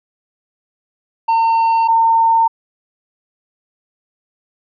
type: tone pair in turn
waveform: triangle / sine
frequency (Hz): 909 / 909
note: A#5 / A#5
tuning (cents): -44 / -44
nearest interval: unison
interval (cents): 0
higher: neither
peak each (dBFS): -9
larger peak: neither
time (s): 1.28-1.88 / 1.88-2.48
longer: neither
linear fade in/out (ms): 10
effects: resampled to 11025 Hz